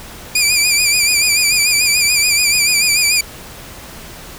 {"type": "tone with vibrato", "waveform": "15% pulse", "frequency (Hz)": 2393, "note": "D7", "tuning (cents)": 32, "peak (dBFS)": -4, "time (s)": [0.35, 3.21], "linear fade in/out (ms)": 5, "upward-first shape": "sine", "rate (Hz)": 6.9, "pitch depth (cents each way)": 67, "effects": ["pink hiss -34 dBFS RMS until 4.38 s"]}